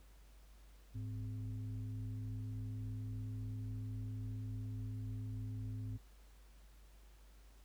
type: tone with frequency modulation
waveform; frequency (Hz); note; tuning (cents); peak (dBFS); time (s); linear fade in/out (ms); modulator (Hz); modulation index
sine; 106.6; G#2; +46; -40; 0.94-5.98; 20; 153; 0.56
effects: added 50 Hz sine -58 dBFS peak until 7.64 s + pink hiss -69 dBFS RMS until 7.64 s